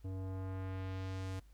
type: tone with low-pass filter sweep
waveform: square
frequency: 94.6 Hz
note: F#2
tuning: 39 cents sharp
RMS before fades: -41 dBFS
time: 0.04-1.4 s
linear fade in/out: 10 ms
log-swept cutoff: 460 to 11000 Hz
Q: 0.8
effects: added 50 Hz sine -57 dBFS peak until 1.53 s + pink hiss -73 dBFS RMS until 1.53 s